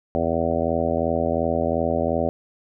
harmonic tone, 82.8 Hz, E2, 8 cents sharp, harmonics 1 / 2 / 3 / 4 / 5 / 6 / 7 / 8 / 9, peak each -30 / -31 / -27 / -31 / -29 / -29 / -25 / -28 / -30 dBFS, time 0.15-2.29 s, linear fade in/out 0 ms, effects none

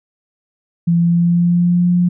sine tone with pitch glide, 170 to 176.81 Hz, F3 to F3, -46 to +22 cents, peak -10 dBFS, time 0.87-2.09 s, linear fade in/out 10 ms, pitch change +68 cents, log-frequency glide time 0.97-1.9 s, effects none

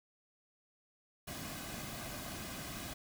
pink noise with comb filter, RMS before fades -44 dBFS, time 1.27-2.94 s, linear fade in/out 10 ms, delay 2.2 ms, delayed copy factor -0.55, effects none

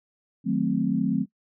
sine chord, D# diminished seventh, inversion none, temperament equal, 155.56 / 185 / 220 / 261.6 Hz, D#3 / F#3 / A3 / C4, 0 / 0 / 0 / 0 cents, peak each -31 / -26 / -26 / -26 dBFS, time 0.44-1.26 s, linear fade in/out 50 ms, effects noise-tail reverb RT60 0.1 s tail -21 dB re dry

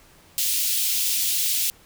white high-pass noise, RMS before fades -23 dBFS, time 0.38-1.7 s, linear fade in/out 0 ms, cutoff 2700 Hz, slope 24 dB/octave, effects pink hiss -53 dBFS RMS until 1.85 s

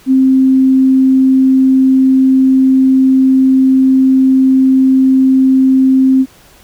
sine tone, 263.3 Hz, C4, 11 cents sharp, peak -5 dBFS, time 0.06-6.26 s, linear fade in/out 50 ms, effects pink hiss -43 dBFS RMS until 6.63 s

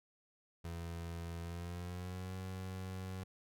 30% pulse tone with pitch glide, 84.4 to 93.65 Hz, E2 to F#2, +41 to +21 cents, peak -39 dBFS, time 0.64-3.24 s, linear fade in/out 10 ms, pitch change +180 cents, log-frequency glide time 1.39-2.36 s, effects none

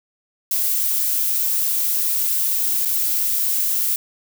violet noise with dropouts, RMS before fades -20 dBFS, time 0.51-3.96 s, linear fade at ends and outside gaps 2 ms, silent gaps 2.851-2.855 s, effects none

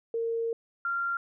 sine tone pair in turn, 459.1 / 1384.5 Hz, A#4 / F6, -26 / -15 cents, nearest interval octave + perfect fifth, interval 1911 cents, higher second, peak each -27 dBFS, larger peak neither, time 0.14-0.53 / 0.85-1.17 s, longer first, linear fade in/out 2 ms, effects none

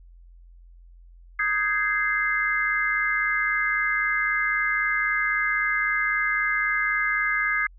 sine chord, Ab major seventh, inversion second, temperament just, 1245.9 / 1557.4 / 1661.2 / 2077 Hz, Eb6 / G6 / Ab6 / C7, +2 / -12 / 0 / -13 cents, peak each -29 / -31 / -25 / -25 dBFS, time 1.39-7.67 s, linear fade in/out 5 ms, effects added 43 Hz sine -46 dBFS peak until 7.78 s

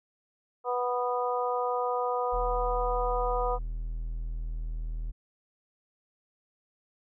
harmonic tone, 246.4 Hz, B3, 4 cents flat, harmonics 2 / 3 / 4 / 5, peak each -30 / -32 / -33 / -34 dBFS, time 0.64-3.59 s, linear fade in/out 50 ms
triangle tone, 40.25 Hz, E1, 41 cents flat, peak -29 dBFS, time 2.32-5.12 s, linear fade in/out 20 ms
effects none

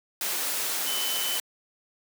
sine tone in noise, 3031 Hz, F#7, 41 cents sharp, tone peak -31 dBFS, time 0.87-1.38 s, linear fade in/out 2 ms, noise white, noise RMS -29 dBFS, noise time 0.21-1.4 s, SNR -5 dB, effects high-pass 300 Hz 12 dB/octave

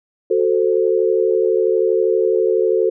sine chord, F# diminished, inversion none, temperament equal with one note detuned, 370 / 442.3 / 523.3 Hz, F#4 / A4 / C5, 0 / +9 / 0 cents, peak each -17 / -16 / -21 dBFS, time 0.3-2.9 s, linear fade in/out 10 ms, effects none

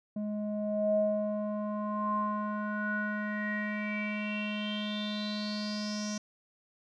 square tone with low-pass filter sweep, 210 Hz, G#3, 19 cents sharp, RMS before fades -33 dBFS, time 0.16-6.18 s, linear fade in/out 5 ms, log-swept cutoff 450 to 5900 Hz, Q 9.2, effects none

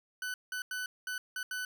40% pulse tone bursts at uneven times, 1500 Hz, F#6, 23 cents sharp, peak -34 dBFS, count 6, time 0.22-0.34 / 0.52-0.62 / 0.71-0.86 / 1.07-1.18 / 1.36-1.43 / 1.51-1.65 s, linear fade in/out 2 ms, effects none

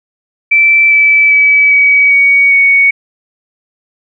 sine tone with pitch steps, 2329 / 2309 / 2289 / 2269 / 2250 / 2230 Hz, D7 / D7 / D7 / C#7 / C#7 / C#7, -15 / -30 / -45 / +40 / +25 / +10 cents, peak -4 dBFS, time 0.51-2.91 s, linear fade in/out 10 ms, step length 400 ms, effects none

